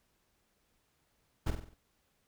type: noise with echo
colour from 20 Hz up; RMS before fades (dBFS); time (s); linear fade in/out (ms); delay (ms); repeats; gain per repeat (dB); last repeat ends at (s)
brown; -30; 1.46-1.51; 10; 47; 5; -6; 1.745
effects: pink hiss -75 dBFS RMS until 2.27 s